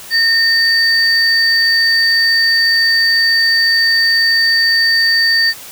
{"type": "tone pair together", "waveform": "sine", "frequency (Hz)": [1825, 4599], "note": ["A#6", "D8"], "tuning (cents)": [-37, -37], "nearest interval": "octave + major third", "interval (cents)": 1600, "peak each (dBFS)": -12, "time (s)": [0.1, 5.54], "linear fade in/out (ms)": 50, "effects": ["white hiss -33 dBFS RMS until 5.71 s"]}